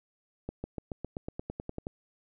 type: accelerating click train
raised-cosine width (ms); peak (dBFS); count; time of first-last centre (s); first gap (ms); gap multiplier
2; -22; 13; 0.49-1.869; 150; 0.95
effects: none